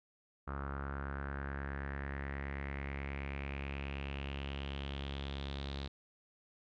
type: tone with low-pass filter sweep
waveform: sawtooth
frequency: 69.3 Hz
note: C#2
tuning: in tune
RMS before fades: -41 dBFS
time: 0.47-5.88 s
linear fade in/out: 10 ms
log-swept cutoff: 1300 to 3900 Hz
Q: 5.2
effects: none